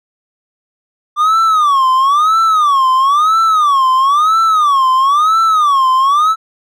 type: tone with vibrato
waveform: triangle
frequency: 1174.7 Hz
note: D6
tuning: in tune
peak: -6 dBFS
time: 1.16-6.36 s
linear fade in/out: 50 ms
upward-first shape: sine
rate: 1 Hz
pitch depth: 220 cents each way
effects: none